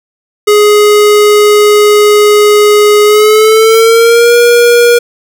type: tone with pitch glide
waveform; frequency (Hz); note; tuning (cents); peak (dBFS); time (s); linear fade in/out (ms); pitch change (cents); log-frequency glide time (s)
square; 417.4 to 476.7; G#4 to A#4; +9 to +39; -3; 0.47-4.99; 10; +230; 3.04-4.35
effects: none